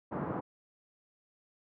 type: band-pass noise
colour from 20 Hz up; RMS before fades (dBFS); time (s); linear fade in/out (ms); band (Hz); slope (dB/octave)
pink; -36; 0.11-0.41; 20; 120 to 1200; 24
effects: none